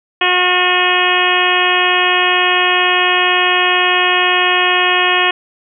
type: harmonic tone with a mistuned harmonic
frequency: 362.1 Hz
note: F#4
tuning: 37 cents flat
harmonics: 1 / 2 / 3 / 4 / 5 / 6 / 7 / 8 / 9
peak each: -20 / -19 / -18 / -23 / -17 / -23 / -17 / -18 / -22 dBFS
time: 0.21-5.31 s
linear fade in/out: 5 ms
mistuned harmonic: 4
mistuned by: -21 cents
effects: none